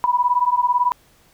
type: beating tone pair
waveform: sine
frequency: 973 / 991 Hz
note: B5 / B5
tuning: -26 / +6 cents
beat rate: 18 Hz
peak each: -18 dBFS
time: 0.04-0.92 s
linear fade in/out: 0 ms
effects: pink hiss -55 dBFS RMS until 1.33 s